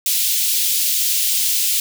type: high-pass noise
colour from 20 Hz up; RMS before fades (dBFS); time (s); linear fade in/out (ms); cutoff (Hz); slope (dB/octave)
white; -18; 0.06-1.8; 2; 2800; 24
effects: none